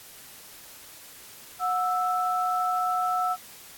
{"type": "tone pair together", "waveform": "sine", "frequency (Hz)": [729, 1318.5], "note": ["F#5", "E6"], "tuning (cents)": [-26, 0], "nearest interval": "minor seventh", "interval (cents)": 1026, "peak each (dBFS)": -26, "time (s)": [1.59, 3.37], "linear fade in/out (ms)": 50, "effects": ["white hiss -47 dBFS RMS until 3.77 s", "AAC 64 kbps"]}